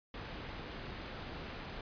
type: low-pass noise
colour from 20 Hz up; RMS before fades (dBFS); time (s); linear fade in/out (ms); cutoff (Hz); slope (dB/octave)
pink; -45; 0.14-1.81; 2; 3800; 12
effects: resampled to 11025 Hz